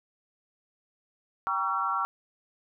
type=chord; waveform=sine; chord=G diminished seventh; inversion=none; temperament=just; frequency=784 / 940.8 / 1128.9 / 1354.7 Hz; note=G5 / Bb5 / Db6 / Fb6; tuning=0 / +16 / +31 / +47 cents; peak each=-35 / -34 / -30 / -29 dBFS; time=1.47-2.05 s; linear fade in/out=0 ms; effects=none